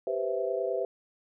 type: chord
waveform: sine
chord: C major seventh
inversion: second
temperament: equal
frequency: 392 / 493.9 / 523.3 / 659.3 Hz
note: G4 / B4 / C5 / E5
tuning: 0 / 0 / 0 / 0 cents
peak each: -33 dBFS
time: 0.07-0.85 s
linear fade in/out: 2 ms
effects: none